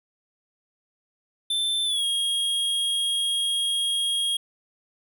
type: tone with pitch glide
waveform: square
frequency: 3543 to 3268 Hz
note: A7 to G#7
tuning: +11 to -29 cents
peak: -23 dBFS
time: 1.5-4.37 s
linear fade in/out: 5 ms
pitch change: -140 cents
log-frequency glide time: 1.85-2.04 s
effects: none